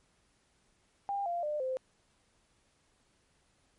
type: tone with pitch steps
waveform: sine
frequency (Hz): 800 / 692.4 / 599.3 / 518.7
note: G5 / F5 / D5 / C5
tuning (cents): +35 / -15 / +35 / -15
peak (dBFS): -31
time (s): 1.09-1.77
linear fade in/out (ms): 0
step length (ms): 170
effects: pink hiss -71 dBFS RMS until 3.78 s + MP3 48 kbps